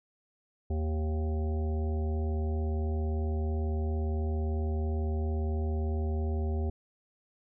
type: harmonic tone with a mistuned harmonic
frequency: 77.78 Hz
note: D#2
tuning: in tune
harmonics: 1 / 3 / 5 / 7 / 9 / 10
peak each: -28 / -39 / -39 / -47 / -47 / -50 dBFS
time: 0.7-6.7 s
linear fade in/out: 5 ms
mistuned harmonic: 3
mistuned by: -22 cents
effects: none